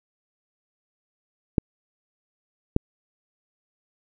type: clicks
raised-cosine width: 3 ms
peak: -5 dBFS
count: 2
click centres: 1.582 / 2.764 s
effects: none